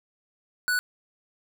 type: tone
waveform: square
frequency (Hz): 1480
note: F#6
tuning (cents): 0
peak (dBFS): -23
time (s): 0.68-0.79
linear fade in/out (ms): 0
effects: 9-bit